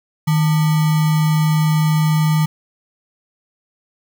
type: tone with sample-and-hold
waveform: sine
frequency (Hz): 155.56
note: D#3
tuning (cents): 0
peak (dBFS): -12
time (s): 0.27-2.46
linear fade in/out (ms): 10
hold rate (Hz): 1050
effects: none